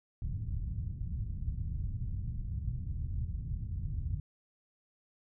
white low-pass noise, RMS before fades -36 dBFS, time 0.22-4.2 s, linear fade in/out 2 ms, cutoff 120 Hz, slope 24 dB/octave, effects none

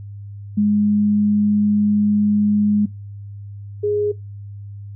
sine tone pair in turn, 207.7 / 415.4 Hz, G#3 / G#4, 0 / 0 cents, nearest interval octave, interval 1200 cents, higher second, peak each -13 / -16 dBFS, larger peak first, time 0.57-2.86 / 3.83-4.12 s, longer first, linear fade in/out 10 ms, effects noise-tail reverb RT60 0.2 s tail -21 dB re dry + added 101 Hz sine -31 dBFS peak until 4.95 s

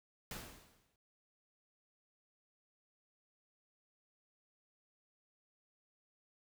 pink noise with exponential decay, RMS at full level -43 dBFS, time 0.31-0.96 s, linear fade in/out 2 ms, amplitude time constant 140 ms, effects none

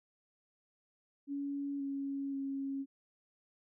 sine tone with pitch steps, 281.7 / 276.7 / 273.6 Hz, C#4 / C#4 / C#4, +28 / -3 / -23 cents, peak -35 dBFS, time 1.27-2.86 s, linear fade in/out 50 ms, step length 530 ms, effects none

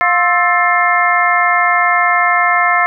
harmonic tone with a mistuned harmonic, 352.9 Hz, F4, 18 cents sharp, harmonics 2 / 3 / 4 / 5 / 6, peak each -16 / -16 / -16 / -16 / -16 dBFS, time 0.01-2.86 s, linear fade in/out 0 ms, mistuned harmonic 4, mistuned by -120 cents, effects none

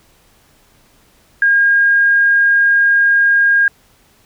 sine tone, 1620 Hz, G#6, 43 cents flat, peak -8 dBFS, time 1.42-3.68 s, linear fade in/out 2 ms, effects pink hiss -52 dBFS RMS until 4.25 s

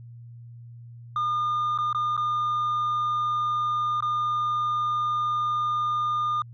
sine tone with dropouts, 1213 Hz, D#6, 44 cents flat, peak -20 dBFS, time 1.16-6.42 s, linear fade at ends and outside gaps 2 ms, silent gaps 1.777-1.786 / 1.929-1.947 / 2.167-2.176 / 4.006-4.024 s, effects tanh soft clip ceiling -22 dBFS + added 118 Hz sine -41 dBFS peak until 6.53 s

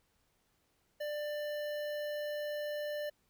square tone with notch filter, 593 Hz, D5, 17 cents sharp, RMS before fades -38 dBFS, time 1-3.1 s, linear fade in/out 10 ms, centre 7900 Hz, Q 0.7, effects pink hiss -75 dBFS RMS until 3.29 s

